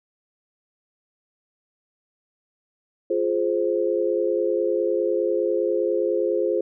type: chord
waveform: sine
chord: F minor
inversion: none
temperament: just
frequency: 349.2 / 419.1 / 523.8 Hz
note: F4 / Ab4 / C5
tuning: 0 / +16 / +2 cents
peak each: -24 dBFS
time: 3.1-6.61 s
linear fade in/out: 5 ms
effects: none